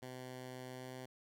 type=tone with pitch glide; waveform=10% pulse; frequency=127.5 to 128.31 Hz; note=C3 to C3; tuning=-44 to -33 cents; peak=-38 dBFS; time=0.02-1.06 s; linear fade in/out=10 ms; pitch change=+11 cents; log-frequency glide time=0.68-0.91 s; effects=none